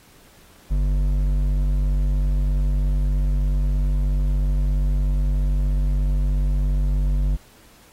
triangle tone with hard clipping, 48.44 Hz, G1, 20 cents flat, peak -19 dBFS, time 0.7-7.37 s, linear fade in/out 20 ms, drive 12 dB, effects pink hiss -52 dBFS RMS until 7.92 s + AAC 48 kbps

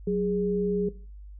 sine tone pair together, 185.1 / 412.4 Hz, F#3 / G#4, +1 / -12 cents, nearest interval octave + major second, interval 1387 cents, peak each -26 dBFS, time 0.07-0.89 s, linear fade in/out 5 ms, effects noise-tail reverb RT60 0.4 s tail -18 dB re dry + added 50 Hz sine -41 dBFS peak until 1.39 s

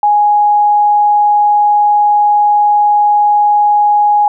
sine tone, 830.6 Hz, G#5, in tune, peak -6 dBFS, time 0.03-4.28 s, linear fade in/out 2 ms, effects none

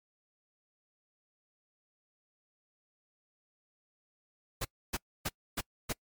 pink noise bursts, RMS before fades -33 dBFS, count 5, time 4.61-5.93 s, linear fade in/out 10 ms, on 40 ms, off 280 ms, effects noise-tail reverb RT60 0.1 s tail -26 dB re dry + MP3 96 kbps

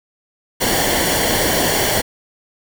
pink noise with comb filter, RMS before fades -17 dBFS, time 0.6-2.02 s, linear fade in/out 20 ms, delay 0.79 ms, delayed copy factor -0.65, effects none

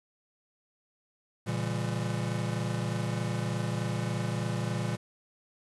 square chord, A# diminished seventh, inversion none, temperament just, 116.54 / 139.85 / 167.82 / 201.4 Hz, A#2 / C#3 / E3 / G3, 0 / +16 / +31 / +47 cents, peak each -33 / -38 / -36 / -38 dBFS, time 1.46-4.97 s, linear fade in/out 20 ms, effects resampled to 24000 Hz + 9-bit

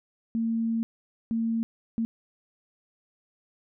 sine tone bursts at uneven times, 227.5 Hz, A#3, 42 cents flat, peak -24 dBFS, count 3, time 0.35-0.83 / 1.31-1.63 / 1.98-2.05 s, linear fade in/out 0 ms, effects none

